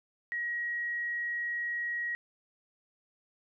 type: tone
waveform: sine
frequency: 1900 Hz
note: A#6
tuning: 33 cents sharp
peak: -31 dBFS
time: 0.32-2.15 s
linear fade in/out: 0 ms
effects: none